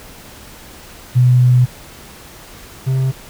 sine / triangle tone pair in turn, 124.8 / 131.89 Hz, B2 / C3, +19 / +14 cents, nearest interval minor second, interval 95 cents, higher second, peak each -7 / -11 dBFS, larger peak first, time 1.15-1.66 / 2.86-3.12 s, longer first, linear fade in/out 20 ms, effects pink hiss -38 dBFS RMS until 3.29 s

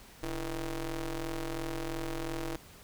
sawtooth ring-modulated tone, 155.56 Hz, D#3, in tune, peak -27 dBFS, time 0.23-2.56 s, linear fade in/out 0 ms, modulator 177 Hz, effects pink hiss -54 dBFS RMS until 2.83 s

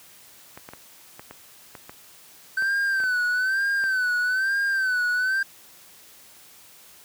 clicks, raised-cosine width 0.5 ms, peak -24 dBFS, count 11, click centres 0.575 / 0.689 / 0.735 / 1.195 / 1.31 / 1.752 / 1.895 / 2.623 / 3.002 / 3.038 / 3.839 s
triangle tone with vibrato, 1535 Hz, G6, 37 cents flat, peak -19 dBFS, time 2.57-5.43 s, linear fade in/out 5 ms, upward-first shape sine, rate 1.1 Hz, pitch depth 83 cents each way
effects white hiss -50 dBFS RMS until 7.04 s + high-pass 60 Hz 12 dB/octave

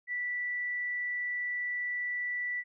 sine tone, 1965 Hz, B6, 9 cents flat, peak -31 dBFS, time 0.07-2.64 s, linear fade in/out 50 ms, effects none

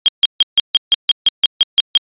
sine tone bursts, 3229 Hz, G#7, 49 cents flat, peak -6 dBFS, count 12, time 0.06-1.974 s, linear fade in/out 0 ms, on 22 ms, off 150 ms, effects resampled to 8000 Hz

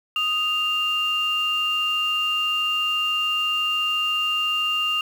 sine tone pair together, 1244.5 / 2794 Hz, D#6 / F7, 0 / 0 cents, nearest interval octave + major second, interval 1400 cents, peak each -26 / -20 dBFS, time 0.16-5.01 s, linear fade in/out 2 ms, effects tanh soft clip ceiling -15 dBFS + 7-bit

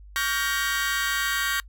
sawtooth chord, G half-diminished seventh, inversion second, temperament just, 1128.9 / 1411.2 / 1568 / 1881.6 Hz, Db6 / F6 / G6 / Bb6, +31 / +18 / 0 / +16 cents, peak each -27 / -28 / -24 / -25 dBFS, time 0.16-1.6 s, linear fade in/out 0 ms, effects noise-tail reverb RT60 0.1 s tail -25 dB re dry + added 50 Hz sine -43 dBFS peak until 1.68 s

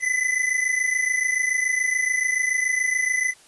square tone pair together, 1994 / 2021 Hz, B6 / B6, +16 / +39 cents, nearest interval unison, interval 23 cents, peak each -25 / -23 dBFS, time 0-3.34 s, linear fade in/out 50 ms, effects white hiss -52 dBFS RMS until 3.47 s + resampled to 24000 Hz

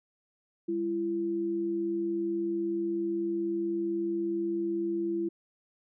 sine tone pair together, 201.6 / 337.8 Hz, G3 / E4, +49 / +42 cents, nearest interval major sixth, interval 893 cents, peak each -38 / -28 dBFS, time 0.68-5.29 s, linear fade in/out 10 ms, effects none

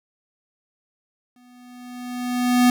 square tone with exponential growth, 246.9 Hz, B3, in tune, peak -12 dBFS, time 1.36-2.7 s, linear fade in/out 2 ms, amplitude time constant 290 ms, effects none

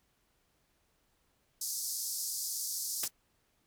pink band-pass noise, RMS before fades -37 dBFS, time 1.61-3.08 s, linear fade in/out 5 ms, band 4800 to 15000 Hz, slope 48 dB/octave
white noise with exponential decay, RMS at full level -29 dBFS, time 3.03-3.11 s, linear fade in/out 5 ms, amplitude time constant 17 ms
effects pink hiss -74 dBFS RMS until 3.66 s

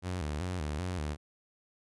sawtooth tone with vibrato, 82.41 Hz, E2, in tune, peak -29 dBFS, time 0.02-1.17 s, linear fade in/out 50 ms, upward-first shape square, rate 2.6 Hz, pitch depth 170 cents each way, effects resampled to 24000 Hz

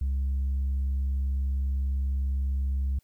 sine tone with tanh clipping, 67.4 Hz, C#2, 48 cents flat, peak -25 dBFS, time 0.01-2.99 s, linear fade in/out 5 ms, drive 1 dB, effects white hiss -70 dBFS RMS until 3.03 s

